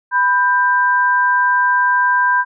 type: tone pair together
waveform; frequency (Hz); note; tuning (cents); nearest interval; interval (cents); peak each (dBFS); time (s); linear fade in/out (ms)
sine; 992.2 / 1575; B5 / G6; +8 / +8; minor sixth; 800; -14; 0.11-2.45; 50
effects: none